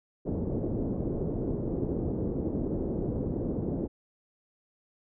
white low-pass noise, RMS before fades -31 dBFS, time 0.25-3.88 s, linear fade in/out 20 ms, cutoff 420 Hz, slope 24 dB/octave, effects none

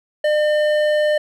triangle tone with hard clipping, 603 Hz, D5, 46 cents sharp, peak -16 dBFS, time 0.24-1.18 s, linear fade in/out 5 ms, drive 14 dB, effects none

